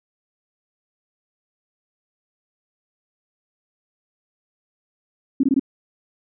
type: tone bursts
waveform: sine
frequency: 270 Hz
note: C#4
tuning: 45 cents flat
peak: -13 dBFS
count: 4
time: 5.4-5.596 s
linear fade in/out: 5 ms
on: 34 ms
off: 20 ms
effects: none